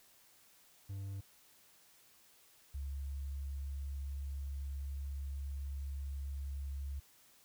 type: tone pair in turn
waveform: triangle / sine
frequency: 98 / 69.36 Hz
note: G2 / C#2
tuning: 0 / +2 cents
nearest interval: tritone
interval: 598 cents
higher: first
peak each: -38 / -38 dBFS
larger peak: neither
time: 0.89-1.21 / 2.74-7 s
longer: second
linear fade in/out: 10 ms
effects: white hiss -65 dBFS RMS until 7.44 s